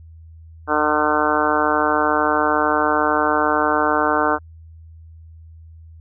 harmonic tone, 151.1 Hz, D3, 50 cents sharp, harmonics 2 / 3 / 4 / 5 / 6 / 7 / 8 / 9 / 10, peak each -24 / -24 / -24 / -24 / -24 / -24 / -24 / -24 / -24 dBFS, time 0.67-4.39 s, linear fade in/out 50 ms, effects added 81 Hz sine -39 dBFS peak until 6 s

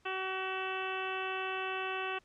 harmonic tone, 378.2 Hz, F#4, 38 cents sharp, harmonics 1 / 2 / 3 / 4 / 5 / 6 / 7 / 8 / 9, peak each -40 / -41 / -41 / -42 / -46 / -51 / -40 / -47 / -54 dBFS, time 0.05-2.19 s, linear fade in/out 10 ms, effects pink hiss -69 dBFS RMS until 2.24 s + low-pass 7000 Hz 12 dB/octave

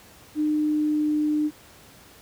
sine tone with pitch glide, 303.3 to 301.6 Hz, D#4 to D4, -44 to +46 cents, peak -20 dBFS, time 0.35-1.51 s, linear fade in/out 50 ms, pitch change -10 cents, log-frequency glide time 0.54-1.13 s, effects pink hiss -50 dBFS RMS until 2.21 s + high-pass 60 Hz 12 dB/octave

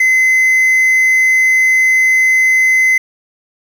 triangle tone with quantisation, 2047 Hz, C7, 38 cents flat, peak -6 dBFS, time 0-2.98 s, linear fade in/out 5 ms, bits 6, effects none

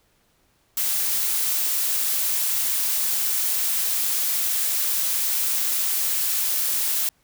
blue noise, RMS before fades -23 dBFS, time 0.77-7.09 s, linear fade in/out 2 ms, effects pink hiss -64 dBFS RMS until 7.23 s

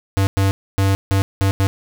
square tone bursts at uneven times, 97.4 Hz, G2, 11 cents flat, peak -14 dBFS, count 6, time 0.17-0.27 / 0.37-0.51 / 0.78-0.95 / 1.11-1.22 / 1.41-1.51 / 1.6-1.67 s, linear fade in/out 0 ms, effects none

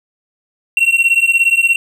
triangle beating tone pair, 2723 / 2740 Hz, F7 / F7, -44 / -34 cents, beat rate 17 Hz, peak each -11 dBFS, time 0.77-1.76 s, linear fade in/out 2 ms, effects none

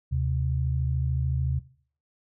sine tone pair together, 76.43 / 130.1 Hz, D#2 / C3, -30 / -9 cents, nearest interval major sixth, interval 921 cents, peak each -26 dBFS, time 0.11-1.6 s, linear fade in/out 20 ms, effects noise-tail reverb RT60 0.5 s tail -18 dB re dry

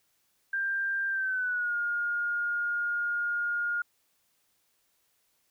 sine tone with pitch glide, 1587 to 1422 Hz, G6 to F6, +21 to +31 cents, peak -27 dBFS, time 0.53-3.82 s, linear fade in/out 5 ms, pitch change -190 cents, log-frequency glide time 1.09-1.75 s, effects white hiss -72 dBFS RMS until 5.5 s

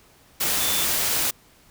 sine tone in noise, 3520 Hz, A7, in tune, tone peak -29 dBFS, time 0.6-0.85 s, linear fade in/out 10 ms, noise white, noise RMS -23 dBFS, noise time 0.4-1.31 s, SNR -9 dB, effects pink hiss -55 dBFS RMS until 1.7 s

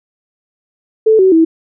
sine tone with pitch steps, 438.9 / 377.7 / 325 Hz, A4 / F#4 / E4, -4 / +36 / -24 cents, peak -5 dBFS, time 1.06-1.45 s, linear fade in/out 10 ms, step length 130 ms, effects none

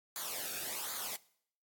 white noise with flanger, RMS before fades -40 dBFS, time 0.16-1.16 s, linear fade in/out 0 ms, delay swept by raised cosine 0.36 to 1 ms, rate 1.3 Hz, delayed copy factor -0.75, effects noise-tail reverb RT60 0.6 s tail -20 dB re dry + AAC 64 kbps

